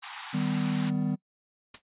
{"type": "high-pass noise", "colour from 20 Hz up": "pink", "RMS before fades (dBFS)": -39, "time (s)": [0.02, 0.91], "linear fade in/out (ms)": 20, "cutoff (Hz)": 770, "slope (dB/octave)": 96}
{"type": "chord", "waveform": "triangle", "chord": "Eb augmented", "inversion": "none", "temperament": "equal with one note detuned", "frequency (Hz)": [155.56, 196, 250.4], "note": ["Eb3", "G3", "B3"], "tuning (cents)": [0, 0, 24], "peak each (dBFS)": -28, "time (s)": [0.33, 1.16], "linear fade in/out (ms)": 20}
{"type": "noise with exponential decay", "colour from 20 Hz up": "white", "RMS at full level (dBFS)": -35, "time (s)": [1.74, 1.82], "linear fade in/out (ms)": 5, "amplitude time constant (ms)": 16}
{"effects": ["noise-tail reverb RT60 0.1 s tail -24 dB re dry", "resampled to 8000 Hz"]}